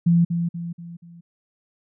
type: tone with echo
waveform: sine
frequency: 170.3 Hz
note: F3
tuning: 43 cents flat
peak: -13 dBFS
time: 0.06-0.25 s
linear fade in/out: 10 ms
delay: 240 ms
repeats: 4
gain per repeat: -7 dB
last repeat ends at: 1.21 s
effects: none